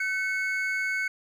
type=tone pair together; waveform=triangle; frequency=1519.7 / 2202 Hz; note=F#6 / C#7; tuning=+46 / -12 cents; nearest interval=tritone; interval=642 cents; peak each=-27 dBFS; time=0-1.08 s; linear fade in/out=5 ms; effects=none